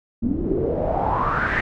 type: noise with low-pass filter sweep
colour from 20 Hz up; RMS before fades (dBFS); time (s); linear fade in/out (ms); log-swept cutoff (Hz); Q
pink; -22; 0.22-1.61; 10; 230 to 2000; 6
effects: none